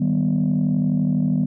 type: chord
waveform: sine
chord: Eb augmented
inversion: none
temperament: equal with one note detuned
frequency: 155.56 / 194.64 / 246.9 Hz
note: Eb3 / G3 / B3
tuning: 0 / -12 / 0 cents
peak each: -20 dBFS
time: 0-1.46 s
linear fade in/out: 10 ms
effects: tanh soft clip ceiling -12 dBFS